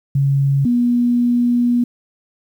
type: tone pair in turn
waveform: sine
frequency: 138.6 / 241.6 Hz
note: C#3 / B3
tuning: 0 / -38 cents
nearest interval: minor seventh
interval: 962 cents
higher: second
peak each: -12 dBFS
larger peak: neither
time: 0.15-0.65 / 0.65-1.84 s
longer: second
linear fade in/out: 5 ms
effects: 8-bit

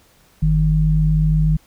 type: tone pair together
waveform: sine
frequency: 49.08 / 155.6 Hz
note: G1 / D#3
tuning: +3 / 0 cents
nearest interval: octave + minor sixth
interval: 1997 cents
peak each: -17 / -14 dBFS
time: 0.42-1.57 s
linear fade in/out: 10 ms
effects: pink hiss -54 dBFS RMS until 1.66 s

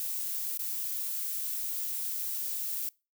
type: noise with dropouts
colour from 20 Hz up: violet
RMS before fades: -34 dBFS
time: 0-2.89 s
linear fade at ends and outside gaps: 0 ms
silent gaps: 0.574-0.593 s
effects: noise-tail reverb RT60 0.3 s tail -25 dB re dry

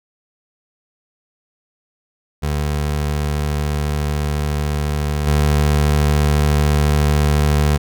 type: tone with level steps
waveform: 25% pulse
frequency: 74 Hz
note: D2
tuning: 14 cents sharp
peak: -14 / -9 dBFS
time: 2.42-7.78 s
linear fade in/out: 20 ms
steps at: 5.27 s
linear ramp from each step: 5 ms
effects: none

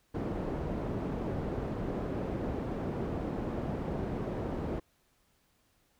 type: low-pass noise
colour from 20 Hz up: white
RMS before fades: -35 dBFS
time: 0.14-4.8 s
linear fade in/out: 10 ms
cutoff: 400 Hz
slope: 12 dB/octave
effects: pink hiss -71 dBFS RMS until 5.99 s

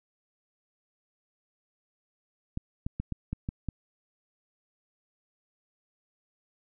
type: clicks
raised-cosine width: 5 ms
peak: -19 dBFS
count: 7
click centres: 2.574 / 2.865 / 3 / 3.123 / 3.33 / 3.489 / 3.687 s
effects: none

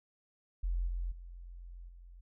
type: tone with level steps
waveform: sine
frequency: 43.65 Hz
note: F1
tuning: in tune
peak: -30 / -33 / -45 / -50 dBFS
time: 0.63-2.21 s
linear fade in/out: 10 ms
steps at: 0.87 / 1.11 / 1.88 s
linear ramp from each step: 10 ms
effects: none

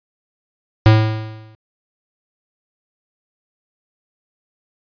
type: tone with exponential decay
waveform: square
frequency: 109.3 Hz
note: A2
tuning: 11 cents flat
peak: -5 dBFS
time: 0.86-1.55 s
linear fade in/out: 0 ms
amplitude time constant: 150 ms
effects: resampled to 11025 Hz

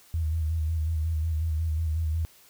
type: tone with vibrato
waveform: sine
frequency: 79.7 Hz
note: D#2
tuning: 42 cents sharp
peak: -24 dBFS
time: 0.14-2.25 s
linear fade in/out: 0 ms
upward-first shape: square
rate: 5.5 Hz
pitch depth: 46 cents each way
effects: white hiss -56 dBFS RMS until 2.49 s

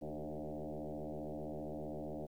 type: tone with frequency modulation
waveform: sine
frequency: 154.5 Hz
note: D#3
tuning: 12 cents flat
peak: -40 dBFS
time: 0.01-2.27 s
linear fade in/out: 20 ms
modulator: 75.4 Hz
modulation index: 7.1
effects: 12-bit

